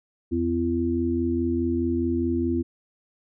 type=harmonic tone; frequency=84.8 Hz; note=E2; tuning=50 cents sharp; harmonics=1 / 3 / 4; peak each=-29 / -25 / -25 dBFS; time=0.31-2.63 s; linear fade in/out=20 ms; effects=none